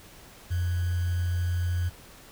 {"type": "tone with sample-and-hold", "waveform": "sine", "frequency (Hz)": 88, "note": "F2", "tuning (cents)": 14, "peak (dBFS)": -24, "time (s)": [0.5, 1.9], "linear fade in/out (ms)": 20, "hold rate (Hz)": 1575, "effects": ["pink hiss -50 dBFS RMS until 2.31 s"]}